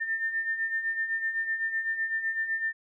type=beating tone pair; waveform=sine; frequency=1794 / 1801.9 Hz; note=A6 / A6; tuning=+33 / +41 cents; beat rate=7.9 Hz; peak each=-35 / -28 dBFS; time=0-2.73 s; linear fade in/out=20 ms; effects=none